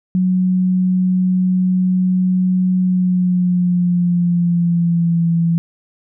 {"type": "tone with pitch glide", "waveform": "sine", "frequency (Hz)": [184, 167.76], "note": ["F#3", "E3"], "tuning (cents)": [-9, 31], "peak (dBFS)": -12, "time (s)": [0.15, 5.58], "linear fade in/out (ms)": 0, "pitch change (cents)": -160, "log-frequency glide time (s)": [2.79, 5.28], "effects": []}